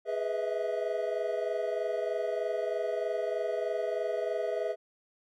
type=chord; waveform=triangle; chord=E major seventh; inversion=first; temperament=equal with one note detuned; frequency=415.3 / 493.9 / 636.1 / 659.3 Hz; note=G#4 / B4 / D#5 / E5; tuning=0 / 0 / +38 / 0 cents; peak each=-33 dBFS; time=0.05-4.76 s; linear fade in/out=50 ms; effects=none